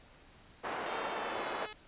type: band-pass noise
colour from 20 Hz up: white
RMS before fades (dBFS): -38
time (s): 0.63-1.67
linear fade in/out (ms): 20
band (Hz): 370 to 1100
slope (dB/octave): 12
type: tone with pitch glide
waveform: 5% pulse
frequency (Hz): 451.6 to 426.3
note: A4 to G#4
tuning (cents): +45 to +45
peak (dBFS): -32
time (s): 0.86-1.73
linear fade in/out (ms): 2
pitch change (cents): -100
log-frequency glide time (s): 1.06-1.46
effects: pink hiss -59 dBFS RMS until 1.87 s + resampled to 8000 Hz